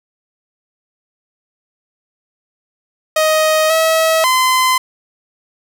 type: tone with pitch steps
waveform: sawtooth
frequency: 626 / 644 / 1028 Hz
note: D#5 / E5 / C6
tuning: +10 / -41 / -31 cents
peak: -7 dBFS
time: 3.16-4.78 s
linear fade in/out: 5 ms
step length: 540 ms
effects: none